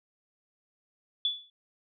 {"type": "tone with exponential decay", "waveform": "sine", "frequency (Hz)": 3445, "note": "A7", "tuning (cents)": -37, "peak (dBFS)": -22, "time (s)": [1.25, 1.5], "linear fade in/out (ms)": 2, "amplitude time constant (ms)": 54, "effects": []}